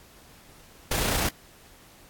pink noise with amplitude modulation, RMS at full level -24 dBFS, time 0.91-1.29 s, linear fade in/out 5 ms, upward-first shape sine, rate 29.5 Hz, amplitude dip 35%, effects pink hiss -53 dBFS RMS until 2.09 s + AAC 64 kbps

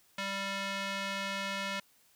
square tone with band-pass filter, 196.4 Hz, G3, 4 cents sharp, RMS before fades -36 dBFS, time 0.18-1.8 s, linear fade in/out 5 ms, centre 2500 Hz, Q 0.89, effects white hiss -66 dBFS RMS until 2.15 s

